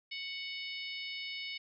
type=harmonic tone; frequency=740 Hz; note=F#5; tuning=in tune; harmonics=3 / 4 / 5 / 6 / 7; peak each=-42 / -44 / -46 / -48 / -49 dBFS; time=0.11-1.58 s; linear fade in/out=10 ms; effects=none